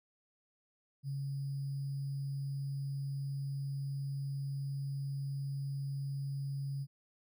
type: tone with sample-and-hold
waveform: sine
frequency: 138.59 Hz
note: C#3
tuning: in tune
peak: -35 dBFS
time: 1.03-6.87 s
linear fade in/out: 50 ms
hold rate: 4900 Hz
effects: none

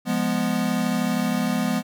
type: chord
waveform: square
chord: F diminished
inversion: none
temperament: equal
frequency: 174.61 / 207.7 / 246.9 Hz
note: F3 / Ab3 / Cb4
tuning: 0 / 0 / 0 cents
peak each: -28 / -26 / -25 dBFS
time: 0.05-1.83 s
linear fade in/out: 50 ms
effects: none

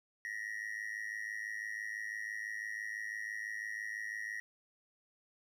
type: tone with amplitude modulation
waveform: triangle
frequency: 1892 Hz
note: A#6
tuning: 25 cents sharp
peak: -33 dBFS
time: 0.25-4.4 s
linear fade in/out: 0 ms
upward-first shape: sine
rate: 106 Hz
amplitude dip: 90%
effects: none

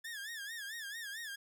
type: tone with vibrato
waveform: sawtooth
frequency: 1731 Hz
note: A6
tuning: 29 cents flat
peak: -38 dBFS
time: 0.04-1.36 s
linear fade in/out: 10 ms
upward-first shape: sine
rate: 4.5 Hz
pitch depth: 140 cents each way
effects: none

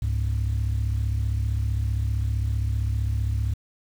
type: tone pair together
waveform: sine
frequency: 68.73 / 104.1 Hz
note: C#2 / G#2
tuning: -14 / +5 cents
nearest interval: perfect fifth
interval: 719 cents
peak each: -23 dBFS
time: 0.02-3.54 s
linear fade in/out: 5 ms
effects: tanh soft clip ceiling -18 dBFS + 8-bit

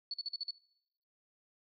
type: tone bursts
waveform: sine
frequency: 4435 Hz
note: C#8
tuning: in tune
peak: -35 dBFS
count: 6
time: 0.11-0.508 s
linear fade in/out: 2 ms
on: 28 ms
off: 46 ms
effects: noise-tail reverb RT60 0.8 s tail -21 dB re dry

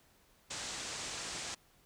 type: low-pass noise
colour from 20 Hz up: white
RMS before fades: -42 dBFS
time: 0.5-1.55 s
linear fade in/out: 10 ms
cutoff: 8200 Hz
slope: 48 dB/octave
effects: pink hiss -67 dBFS RMS until 1.85 s

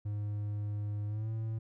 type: tone with pitch glide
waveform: triangle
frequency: 103.83 to 111.28 Hz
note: G#2 to A2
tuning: 0 to +20 cents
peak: -31 dBFS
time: 0.05-1.59 s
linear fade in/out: 10 ms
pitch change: +120 cents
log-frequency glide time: 1.07-1.3 s
effects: none

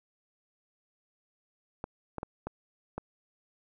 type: clicks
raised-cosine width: 1 ms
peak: -21 dBFS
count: 5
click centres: 1.841 / 2.183 / 2.231 / 2.47 / 2.98 s
effects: none

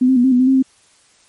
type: tone with pitch steps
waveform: sine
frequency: 253.3 / 262.2 / 243.2 / 263.5 / 247.1 / 257.1 / 265.9 / 263.1 Hz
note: B3 / C4 / B3 / C4 / B3 / C4 / C4 / C4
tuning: +44 / +4 / -26 / +12 / +1 / -30 / +28 / +10 cents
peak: -9 dBFS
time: 0.01-0.626 s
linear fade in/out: 10 ms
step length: 77 ms
effects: white hiss -53 dBFS RMS until 1.28 s + MP3 48 kbps

